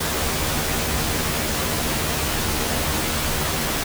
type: noise with comb filter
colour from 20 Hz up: pink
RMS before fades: -23 dBFS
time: 0-3.84 s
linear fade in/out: 10 ms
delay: 13 ms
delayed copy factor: +0.7
effects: none